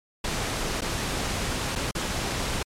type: noise with dropouts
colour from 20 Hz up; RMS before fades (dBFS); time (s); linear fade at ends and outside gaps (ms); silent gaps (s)
pink; -28; 0.24-2.63; 5; 0.809-0.818 / 1.754-1.758 / 1.912-1.95
effects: low-pass 9000 Hz 12 dB/octave + MP3 96 kbps